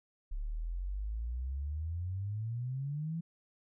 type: exponential sweep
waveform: sine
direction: up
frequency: 34.41 to 169.1 Hz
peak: -34 dBFS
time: 0.31-3.21 s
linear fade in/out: 10 ms
effects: none